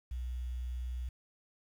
sine tone with quantisation, 61.74 Hz, B1, in tune, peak -35 dBFS, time 0.11-1.09 s, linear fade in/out 5 ms, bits 10, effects none

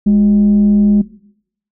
sine tone with frequency modulation, 206.4 Hz, G#3, 10 cents flat, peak -6 dBFS, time 0.06-1.02 s, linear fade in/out 10 ms, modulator 161 Hz, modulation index 0.22, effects noise-tail reverb RT60 0.7 s tail -19 dB re dry + tanh soft clip ceiling -3 dBFS

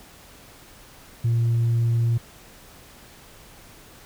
sine tone, 116.54 Hz, A#2, in tune, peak -16 dBFS, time 1.24-2.18 s, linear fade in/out 10 ms, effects tanh soft clip ceiling -16 dBFS + pink hiss -48 dBFS RMS until 4.05 s

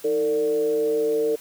sine tone with frequency modulation, 450.9 Hz, A4, 42 cents sharp, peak -19 dBFS, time 0.04-1.36 s, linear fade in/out 10 ms, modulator 136 Hz, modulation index 0.52, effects white hiss -46 dBFS RMS until 1.4 s

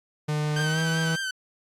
45% pulse tone with pitch glide, 150.5 to 162.24 Hz, D3 to E3, +43 to -27 cents, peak -24 dBFS, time 0.28-1.16 s, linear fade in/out 10 ms, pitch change +130 cents, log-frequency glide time 0.58-0.82 s
sawtooth tone with vibrato, 1546 Hz, G6, 24 cents flat, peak -24 dBFS, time 0.56-1.31 s, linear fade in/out 5 ms, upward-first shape triangle, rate 5.1 Hz, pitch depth 48 cents each way
effects low-pass 9000 Hz 12 dB/octave + AAC 64 kbps

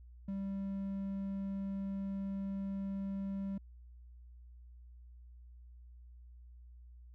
triangle tone, 195.7 Hz, G3, 3 cents flat, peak -34 dBFS, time 0.28-3.58 s, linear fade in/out 5 ms, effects added 60 Hz sine -52 dBFS peak until 7.14 s

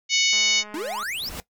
harmonic tone, 740 Hz, F#5, in tune, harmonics 3 / 4 / 5 / 6 / 7 / 8 / 9, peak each -23 / -24 / -25 / -26 / -26 / -27 / -28 dBFS, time 0.09-0.64 s, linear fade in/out 50 ms
click train, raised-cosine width 0.5 ms, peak -27 dBFS, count 148, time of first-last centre 0.33-1.03 s, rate 210 Hz
square exponential sweep, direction up, 278.6 to 5588 Hz, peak -28 dBFS, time 0.74-1.29 s, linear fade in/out 2 ms
pink noise with exponential growth, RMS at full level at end -31 dBFS, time 0.89-1.4 s, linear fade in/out 0 ms, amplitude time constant 110 ms
effects noise-tail reverb RT60 0.1 s tail -17 dB re dry

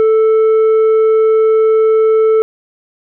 sine tone with tanh clipping, 440 Hz, A4, in tune, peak -8 dBFS, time 0-2.42 s, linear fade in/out 0 ms, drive 5 dB, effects none

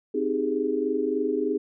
sine chord, Ab major seventh, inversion first, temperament equal, 261.6 / 311.1 / 392 / 415.3 Hz, C4 / Eb4 / G4 / Ab4, 0 / 0 / 0 / 0 cents, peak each -30 / -29 / -30 / -26 dBFS, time 0.14-1.58 s, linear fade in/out 10 ms, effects none

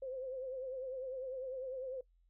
sine tone with vibrato, 520 Hz, C5, 11 cents flat, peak -39 dBFS, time 0.02-2.01 s, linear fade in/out 5 ms, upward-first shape triangle, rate 10 Hz, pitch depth 81 cents each way, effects noise-tail reverb RT60 0.1 s tail -20 dB re dry + added 43 Hz sine -67 dBFS peak until 2.29 s

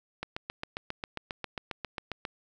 click train, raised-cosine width 0.3 ms, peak -18 dBFS, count 16, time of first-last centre 0.23-2.252 s, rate 7.42 Hz, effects none

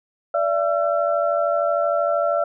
sine tone cluster, 581 / 674 / 1348 Hz, D5 / E5 / E6, -19 / +38 / +38 cents, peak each -21 / -21 / -25 dBFS, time 0.34-2.44 s, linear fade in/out 5 ms, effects none

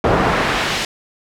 brown noise with band-pass filter sweep, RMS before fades -17 dBFS, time 0.04-0.85 s, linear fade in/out 2 ms, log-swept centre 700 to 4200 Hz, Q 0.79, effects none

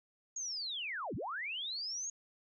sine linear two-way sweep, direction down then up, 6700 to 77.78 to 6700 Hz, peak -37 dBFS, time 0.36-2.1 s, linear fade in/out 5 ms, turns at 1.15 s, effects none

